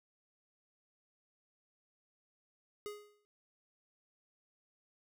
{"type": "tone with exponential decay", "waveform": "square", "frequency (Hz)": 415.5, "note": "G#4", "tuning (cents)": 1, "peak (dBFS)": -39, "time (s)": [2.86, 3.25], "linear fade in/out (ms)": 0, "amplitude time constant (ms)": 83, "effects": []}